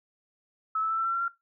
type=tone with pitch steps; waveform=sine; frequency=1299 / 1311.8 / 1324.8 / 1337.8 / 1351 / 1364.4 / 1377.8 Hz; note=E6 / E6 / E6 / E6 / E6 / F6 / F6; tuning=-26 / -9 / +8 / +25 / +42 / -41 / -24 cents; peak=-25 dBFS; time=0.75-1.282 s; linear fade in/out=5 ms; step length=76 ms; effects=noise-tail reverb RT60 0.2 s tail -18 dB re dry